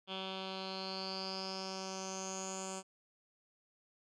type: tone with low-pass filter sweep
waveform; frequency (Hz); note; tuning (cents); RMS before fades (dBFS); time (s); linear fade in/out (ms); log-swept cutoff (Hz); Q
10% pulse; 190; F#3; +46; -42; 0.07-2.83; 50; 3400 to 7600; 9.6
effects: none